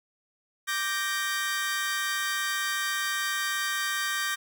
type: chord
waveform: sawtooth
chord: G minor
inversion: second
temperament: equal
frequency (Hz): 1174.7 / 1568 / 1864.7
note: D6 / G6 / Bb6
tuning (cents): 0 / 0 / 0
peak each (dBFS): -30 / -27 / -28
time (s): 0.67-4.36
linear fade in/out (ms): 20
effects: none